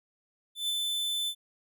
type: tone with ADSR envelope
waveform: 45% pulse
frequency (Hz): 3520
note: A7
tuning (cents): 0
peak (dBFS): -27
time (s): 0.55-1.35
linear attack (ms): 140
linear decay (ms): 19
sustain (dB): -2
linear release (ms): 69
effects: none